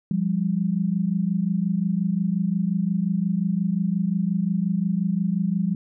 sine tone pair together, 173.94 / 199.6 Hz, F3 / G3, -7 / +32 cents, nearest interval major second, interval 239 cents, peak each -23 dBFS, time 0.11-5.75 s, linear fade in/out 2 ms, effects none

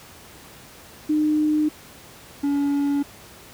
sine / triangle tone pair in turn, 304.3 / 284.2 Hz, D#4 / C#4, -38 / +43 cents, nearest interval minor second, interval 119 cents, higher first, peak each -17 / -17 dBFS, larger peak neither, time 1.09-1.69 / 2.43-3.03 s, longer neither, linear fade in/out 10 ms, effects pink hiss -45 dBFS RMS until 3.53 s + high-pass 60 Hz 12 dB/octave

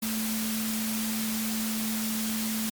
sine tone in noise, 220 Hz, A3, in tune, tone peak -29 dBFS, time 0.02-2.7 s, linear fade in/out 10 ms, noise white, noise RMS -33 dBFS, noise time 0.02-2.7 s, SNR +1 dB, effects MP3 96 kbps

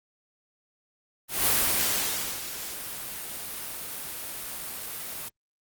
white noise with ADSR envelope, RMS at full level -22 dBFS, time 1.28-5.29 s, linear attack 180 ms, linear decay 950 ms, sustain -14 dB, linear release 11 ms, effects Opus 32 kbps

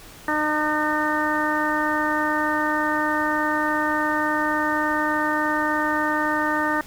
harmonic tone, 303.9 Hz, D#4, 41 cents flat, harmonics 1 / 2 / 3 / 4 / 5 / 6, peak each -26 / -29 / -26 / -27 / -29 / -26 dBFS, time 0.28-6.81 s, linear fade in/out 2 ms, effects pink hiss -44 dBFS RMS until 6.86 s

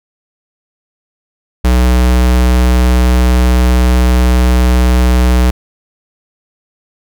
square tone, 61.9 Hz, B1, 5 cents sharp, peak -7 dBFS, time 1.64-5.51 s, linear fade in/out 10 ms, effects none

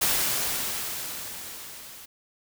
white noise with level ramp, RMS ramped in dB -23 to -45 dBFS, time 0.01-2.06 s, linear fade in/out 10 ms, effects none

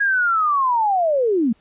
sine linear sweep, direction down, 1661.2 to 207.7 Hz, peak -15 dBFS, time 0-1.53 s, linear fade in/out 10 ms, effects pink hiss -60 dBFS RMS until 1.6 s + resampled to 8000 Hz

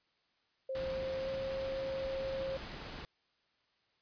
sine tone with pitch glide, 529 to 535.5 Hz, C5 to C5, +19 to +40 cents, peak -35 dBFS, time 0.69-2.57 s, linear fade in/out 5 ms, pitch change +21 cents, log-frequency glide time 1.2-1.28 s
pink noise, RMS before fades -45 dBFS, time 0.75-3.05 s, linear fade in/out 0 ms
effects white hiss -75 dBFS RMS until 4.01 s + resampled to 11025 Hz

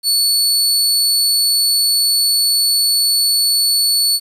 sawtooth tone, 4438 Hz, C#8, 1 cent sharp, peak -9 dBFS, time 0.03-4.2 s, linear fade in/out 50 ms, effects resampled to 32000 Hz + 8-bit

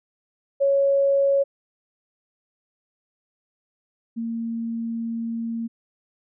sine tone pair in turn, 554.4 / 229.6 Hz, C#5 / A#3, 0 / -26 cents, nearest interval octave + minor third, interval 1526 cents, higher first, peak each -16 / -25 dBFS, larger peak first, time 0.6-1.44 / 4.16-5.68 s, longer second, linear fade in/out 20 ms, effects none

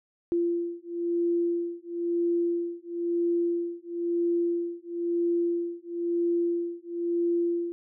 sine beating tone pair, 342.8 / 343.8 Hz, F4 / F4, -32 / -27 cents, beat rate 1 Hz, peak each -28 dBFS, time 0.32-7.72 s, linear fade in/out 0 ms, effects none

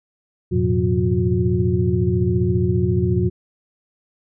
sine tone cluster, 86.9 / 107.9 / 122.5 / 180.2 / 360.8 Hz, F2 / A2 / B2 / F#3 / F#4, -8 / -33 / -14 / -45 / -44 cents, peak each -22 dBFS, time 0.51-3.3 s, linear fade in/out 20 ms, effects none

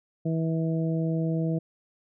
harmonic tone, 162.3 Hz, E3, 27 cents flat, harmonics 1 / 2 / 3 / 4, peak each -25 / -31 / -35 / -37 dBFS, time 0.25-1.59 s, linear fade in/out 10 ms, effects none

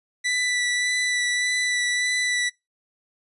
sawtooth tone with vibrato, 1975.5 Hz, B6, in tune, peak -18 dBFS, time 0.24-2.5 s, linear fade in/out 20 ms, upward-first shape sine, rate 1.7 Hz, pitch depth 13 cents each way, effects noise-tail reverb RT60 0.2 s tail -22 dB re dry + resampled to 24000 Hz

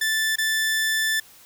sawtooth tone with dropouts, 1760 Hz, A6, in tune, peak -17 dBFS, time 0.01-1.2 s, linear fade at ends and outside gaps 5 ms, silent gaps 0.358-0.383 s, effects white hiss -50 dBFS RMS until 1.45 s

